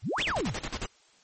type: exponential two-way sweep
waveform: sine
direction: up then down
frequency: 77.78 to 3664 to 77.78 Hz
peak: -27 dBFS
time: 0.02-0.55 s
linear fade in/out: 50 ms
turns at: 0.23 s
type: noise with tremolo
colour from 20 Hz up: pink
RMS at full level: -33 dBFS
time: 0.18-0.86 s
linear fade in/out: 2 ms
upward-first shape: square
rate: 11 Hz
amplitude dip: 80%
effects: white hiss -61 dBFS RMS until 1.23 s + MP3 32 kbps